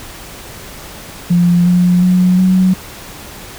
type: tone with pitch steps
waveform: sine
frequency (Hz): 174.61 / 178.28 / 182.02 / 185.85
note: F3 / F3 / F#3 / F#3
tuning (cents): 0 / +36 / -28 / +8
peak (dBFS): -7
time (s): 1.3-2.74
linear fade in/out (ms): 10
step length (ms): 360
effects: pink hiss -32 dBFS RMS until 3.58 s